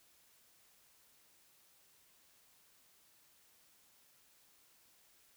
silence, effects white hiss -68 dBFS RMS until 5.36 s

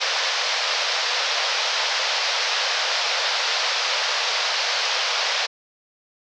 white band-pass noise, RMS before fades -23 dBFS, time 0-5.47 s, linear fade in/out 20 ms, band 490 to 5500 Hz, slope 48 dB/octave, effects none

